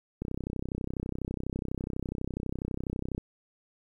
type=click train; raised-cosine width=3 ms; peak=-20 dBFS; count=96; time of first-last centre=0.22-3.18 s; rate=32.1 Hz; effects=10-bit